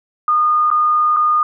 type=tone with dropouts; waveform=sine; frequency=1223 Hz; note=D#6; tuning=30 cents flat; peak=-11 dBFS; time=0.28-1.43 s; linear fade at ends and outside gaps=2 ms; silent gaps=0.703-0.713 / 1.164-1.168 s; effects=none